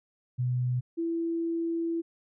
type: tone pair in turn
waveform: sine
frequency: 124.8 / 333.2 Hz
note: B2 / E4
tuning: +19 / +19 cents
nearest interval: octave + perfect fourth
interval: 1700 cents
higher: second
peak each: -25 / -27 dBFS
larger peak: first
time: 0.38-0.81 / 0.97-2.02 s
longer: second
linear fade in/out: 20 ms
effects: none